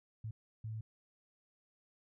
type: tone bursts at uneven times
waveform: sine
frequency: 110 Hz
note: A2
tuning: in tune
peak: -39 dBFS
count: 2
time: 0.24-0.31 / 0.64-0.81 s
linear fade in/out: 5 ms
effects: none